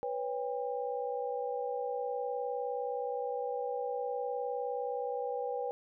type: tone cluster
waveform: sine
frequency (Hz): 491.5 / 551 / 802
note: B4 / C#5 / G5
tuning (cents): -8 / -11 / +39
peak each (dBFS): -35 / -40 / -38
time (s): 0.03-5.71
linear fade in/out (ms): 0
effects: none